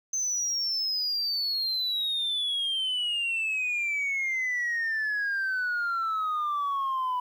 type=exponential sweep; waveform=sine; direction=down; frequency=6240 to 987.8 Hz; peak=-24 dBFS; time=0.13-7.2 s; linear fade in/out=5 ms; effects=tanh soft clip ceiling -24 dBFS + 10-bit